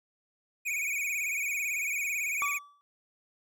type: tone with vibrato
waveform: square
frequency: 2349 Hz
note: D7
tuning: in tune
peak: -30 dBFS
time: 0.65-2.59 s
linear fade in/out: 20 ms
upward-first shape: sine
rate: 18 Hz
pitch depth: 110 cents each way
type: tone with exponential decay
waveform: triangle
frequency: 1153 Hz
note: D6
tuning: 32 cents flat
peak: -25 dBFS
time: 2.42-2.81 s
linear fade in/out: 0 ms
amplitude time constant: 84 ms
effects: none